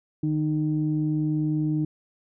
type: tone pair together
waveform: sine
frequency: 152.45 / 307.2 Hz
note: D#3 / D#4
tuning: -35 / -22 cents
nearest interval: octave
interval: 1213 cents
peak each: -24 dBFS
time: 0.23-1.85 s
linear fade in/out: 5 ms
effects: tanh soft clip ceiling -14 dBFS